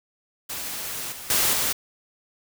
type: noise with level steps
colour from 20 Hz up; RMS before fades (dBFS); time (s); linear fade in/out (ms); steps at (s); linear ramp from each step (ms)
white; -32 / -38 / -21 / -24; 0.49-1.73; 10; 1.12 / 1.3 / 1.53; 2
effects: none